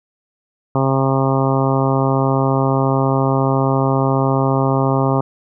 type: harmonic tone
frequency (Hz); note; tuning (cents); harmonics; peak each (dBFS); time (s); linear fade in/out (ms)
134.5; C3; +48; 1 / 2 / 3 / 4 / 5 / 6 / 7 / 8 / 9; -17 / -20 / -22 / -23 / -24 / -25 / -25 / -26 / -27; 0.75-5.21; 2
effects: none